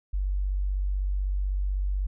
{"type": "tone", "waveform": "sine", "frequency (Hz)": 48, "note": "G1", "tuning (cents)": -36, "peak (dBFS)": -24, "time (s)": [0.13, 2.07], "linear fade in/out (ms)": 10, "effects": []}